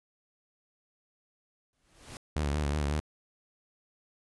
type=noise with exponential growth; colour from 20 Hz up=pink; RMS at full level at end=-41 dBFS; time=1.73-2.17 s; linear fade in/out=1 ms; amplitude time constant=94 ms
type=tone with vibrato; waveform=sawtooth; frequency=73.42 Hz; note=D2; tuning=in tune; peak=-24 dBFS; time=2.36-3 s; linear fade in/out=0 ms; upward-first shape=sine; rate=5.5 Hz; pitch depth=67 cents each way
effects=resampled to 24000 Hz